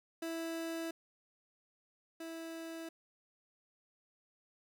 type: tone pair in turn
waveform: 30% pulse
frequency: 329.1 / 327.9 Hz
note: E4 / E4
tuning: -3 / -9 cents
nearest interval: unison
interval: 6 cents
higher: first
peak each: -35 / -40 dBFS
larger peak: first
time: 0.22-0.91 / 2.2-2.89 s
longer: neither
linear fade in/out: 5 ms
effects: none